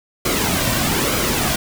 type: noise with flanger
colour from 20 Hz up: pink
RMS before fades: -19 dBFS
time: 0.25-1.56 s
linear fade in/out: 5 ms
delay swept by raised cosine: 1.1 to 2.4 ms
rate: 1.1 Hz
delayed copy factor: -0.55
effects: none